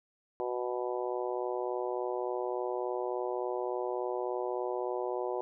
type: harmonic tone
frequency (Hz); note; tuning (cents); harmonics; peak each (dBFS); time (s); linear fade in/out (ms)
123.47; B2; 0; 3 / 4 / 5 / 6 / 7 / 8; -35 / -37 / -39 / -41 / -42 / -43; 0.4-5.41; 0
effects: none